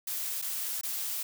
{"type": "noise with dropouts", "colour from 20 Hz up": "blue", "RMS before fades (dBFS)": -34, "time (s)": [0.07, 1.23], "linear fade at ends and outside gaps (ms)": 5, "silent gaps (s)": [[0.417, 0.422], [0.812, 0.833]], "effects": []}